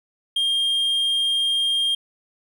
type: tone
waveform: triangle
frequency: 3213 Hz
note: G7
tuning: 42 cents sharp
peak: -17 dBFS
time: 0.36-1.95 s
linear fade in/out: 5 ms
effects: none